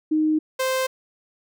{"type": "tone pair in turn", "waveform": ["sine", "sawtooth"], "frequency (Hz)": [310, 521.4], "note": ["D#4", "C5"], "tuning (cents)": [-6, -6], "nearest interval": "major sixth", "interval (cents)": 900, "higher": "second", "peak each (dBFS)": -17, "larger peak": "neither", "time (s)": [[0.11, 0.39], [0.59, 0.87]], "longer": "neither", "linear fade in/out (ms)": 10, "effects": []}